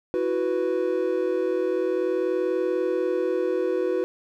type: chord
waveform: triangle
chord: E suspended second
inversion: none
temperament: equal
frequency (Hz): 329.6 / 370 / 493.9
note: E4 / F#4 / B4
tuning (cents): 0 / 0 / 0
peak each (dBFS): -27 / -23 / -24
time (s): 0.14-4.04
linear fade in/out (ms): 0
effects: none